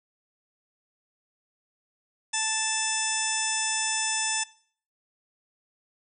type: harmonic tone with a mistuned harmonic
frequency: 880 Hz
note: A5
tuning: in tune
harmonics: 1 / 2 / 3 / 4 / 6 / 7 / 8 / 9 / 10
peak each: -34 / -34 / -34 / -34 / -34 / -34 / -34 / -34 / -34 dBFS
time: 2.33-4.44 s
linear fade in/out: 10 ms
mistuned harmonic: 10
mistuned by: +16 cents
effects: noise-tail reverb RT60 0.5 s tail -20 dB re dry